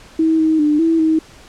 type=tone with pitch steps; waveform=sine; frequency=321.2 / 316.5 / 298.9 / 327.6 / 317.6 Hz; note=E4 / D#4 / D4 / E4 / D#4; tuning=-45 / +30 / +31 / -11 / +36 cents; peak=-11 dBFS; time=0.19-1.19 s; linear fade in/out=5 ms; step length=200 ms; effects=pink hiss -43 dBFS RMS until 1.48 s + low-pass 8000 Hz 12 dB/octave